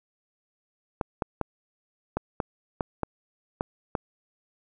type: clicks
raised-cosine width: 1 ms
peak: -12 dBFS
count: 9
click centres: 1.012 / 1.222 / 1.413 / 2.17 / 2.402 / 2.808 / 3.033 / 3.609 / 3.952 s
effects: none